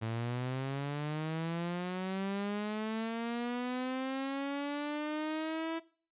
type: linear sweep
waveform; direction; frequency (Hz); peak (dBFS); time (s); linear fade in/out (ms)
sawtooth; up; 110 to 329.6; -30; 0.01-5.8; 20
effects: noise-tail reverb RT60 0.4 s tail -18 dB re dry + resampled to 8000 Hz